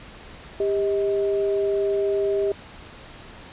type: tone pair together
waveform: sine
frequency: 398.1 / 631.9 Hz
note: G4 / D#5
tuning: +27 / +27 cents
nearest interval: minor sixth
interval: 800 cents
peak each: -20 / -28 dBFS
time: 0.6-2.52 s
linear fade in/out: 2 ms
effects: pink hiss -43 dBFS RMS until 3.52 s + resampled to 8000 Hz